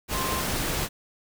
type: tone in noise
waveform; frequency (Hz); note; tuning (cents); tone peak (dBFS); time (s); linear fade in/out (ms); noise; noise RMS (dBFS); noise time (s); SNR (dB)
sine; 1049; C6; +4; -31; 0.11-0.44; 50; pink; -28; 0.08-0.89; -6
effects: none